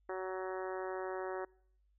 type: harmonic tone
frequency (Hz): 187.1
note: F#3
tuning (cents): +20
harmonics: 2 / 3 / 4 / 5 / 6 / 7 / 8 / 9 / 10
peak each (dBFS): -40 / -44 / -46 / -48 / -50 / -51 / -52 / -53 / -54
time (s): 0.09-1.45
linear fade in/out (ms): 5
effects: noise-tail reverb RT60 0.7 s tail -26 dB re dry + added 50 Hz sine -69 dBFS peak until 1.98 s